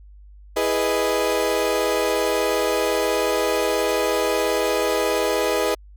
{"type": "chord", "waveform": "35% pulse", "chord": "E major seventh", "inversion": "none", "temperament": "equal", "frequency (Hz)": [329.6, 415.3, 493.9, 622.3], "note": ["E4", "G#4", "B4", "D#5"], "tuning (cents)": [0, 0, 0, 0], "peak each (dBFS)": [-27, -22, -22, -23], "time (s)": [0.56, 5.75], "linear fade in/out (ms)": 10, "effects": ["added 50 Hz sine -42 dBFS peak until 5.96 s"]}